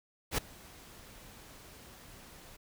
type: noise with ADSR envelope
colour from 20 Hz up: pink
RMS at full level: -29 dBFS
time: 0.31-2.57 s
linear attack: 70 ms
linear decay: 6 ms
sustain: -24 dB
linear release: 13 ms
effects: none